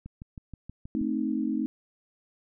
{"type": "click train", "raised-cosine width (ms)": 5, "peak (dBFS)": -28, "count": 7, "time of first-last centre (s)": [0.06, 1.014], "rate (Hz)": 6.29}
{"type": "chord", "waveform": "sine", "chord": "A diminished", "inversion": "none", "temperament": "equal", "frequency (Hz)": [220, 261.6, 311.1], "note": ["A3", "C4", "Eb4"], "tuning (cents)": [0, 0, 0], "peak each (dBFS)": -30, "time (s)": [0.95, 1.66], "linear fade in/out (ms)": 0}
{"effects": []}